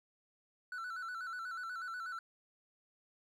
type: tone with vibrato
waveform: triangle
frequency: 1412 Hz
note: F6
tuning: 19 cents sharp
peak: -38 dBFS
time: 0.72-2.19 s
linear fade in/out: 2 ms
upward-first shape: square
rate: 8.2 Hz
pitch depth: 85 cents each way
effects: none